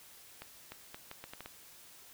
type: accelerating click train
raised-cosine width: 0.3 ms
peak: -28 dBFS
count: 8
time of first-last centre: 0.42-1.46 s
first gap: 300 ms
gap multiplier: 0.75
effects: white hiss -56 dBFS RMS until 2.13 s